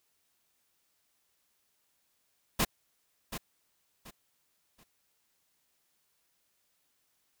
pink noise with echo, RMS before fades -27 dBFS, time 2.59-2.65 s, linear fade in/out 10 ms, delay 730 ms, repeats 3, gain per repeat -11 dB, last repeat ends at 4.84 s, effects white hiss -75 dBFS RMS until 7.4 s

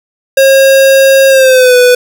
square tone with pitch glide, 540 to 495.2 Hz, C#5 to B4, -45 to +5 cents, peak -3 dBFS, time 0.37-1.95 s, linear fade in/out 5 ms, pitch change -150 cents, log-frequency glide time 1.29-1.76 s, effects none

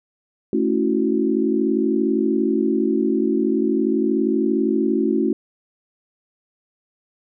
sine chord, F# minor seventh, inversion first, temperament equal, 220 / 277.2 / 329.6 / 370 Hz, A3 / C#4 / E4 / F#4, 0 / 0 / 0 / 0 cents, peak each -22 dBFS, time 0.53-5.33 s, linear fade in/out 2 ms, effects none

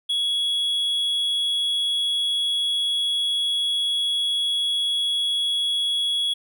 triangle tone, 3351 Hz, G#7, 15 cents sharp, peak -19 dBFS, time 0.09-6.34 s, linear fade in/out 10 ms, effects none

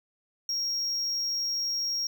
triangle tone, 5588 Hz, F8, in tune, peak -26 dBFS, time 0.49-2.07 s, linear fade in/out 2 ms, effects none

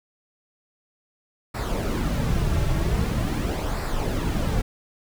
brown noise with flanger, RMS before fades -24 dBFS, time 1.54-4.62 s, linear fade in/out 10 ms, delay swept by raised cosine 0.31 to 4.11 ms, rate 0.44 Hz, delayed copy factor -0.55, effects none

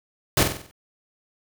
pink noise with echo, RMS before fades -18 dBFS, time 0.37-0.43 s, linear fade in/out 2 ms, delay 47 ms, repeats 6, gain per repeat -6 dB, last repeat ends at 0.712 s, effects none

